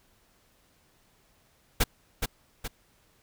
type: noise with echo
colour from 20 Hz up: pink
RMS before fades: -21 dBFS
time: 1.8-1.84 s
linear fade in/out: 10 ms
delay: 420 ms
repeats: 2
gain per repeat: -6 dB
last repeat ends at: 2.68 s
effects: pink hiss -65 dBFS RMS until 3.22 s